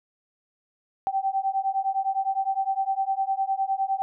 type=beating tone pair; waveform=sine; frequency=771 / 780.8 Hz; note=G5 / G5; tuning=-29 / -7 cents; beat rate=9.8 Hz; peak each=-26 dBFS; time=1.07-4.02 s; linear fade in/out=0 ms; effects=none